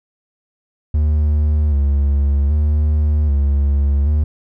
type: tone with vibrato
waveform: triangle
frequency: 72.8 Hz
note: D2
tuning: 15 cents flat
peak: -10 dBFS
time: 0.94-4.24 s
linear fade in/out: 5 ms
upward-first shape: square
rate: 0.64 Hz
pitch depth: 56 cents each way
effects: none